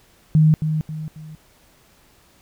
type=tone with echo; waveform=sine; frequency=155.56 Hz; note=D#3; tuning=in tune; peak=-10 dBFS; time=0.35-0.54 s; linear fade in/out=0 ms; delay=270 ms; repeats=3; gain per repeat=-8 dB; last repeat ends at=1.35 s; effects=pink hiss -55 dBFS RMS until 2.41 s